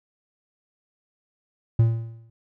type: tone with exponential decay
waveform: triangle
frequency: 114.2 Hz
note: A#2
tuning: 35 cents flat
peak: -10 dBFS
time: 1.79-2.3 s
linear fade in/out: 5 ms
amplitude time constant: 110 ms
effects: none